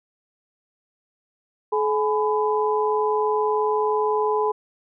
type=tone cluster; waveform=sine; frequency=427.2 / 842 / 1001 Hz; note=G#4 / G#5 / B5; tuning=+49 / +24 / +23 cents; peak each=-21 / -26 / -24 dBFS; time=1.72-4.52 s; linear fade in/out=10 ms; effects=none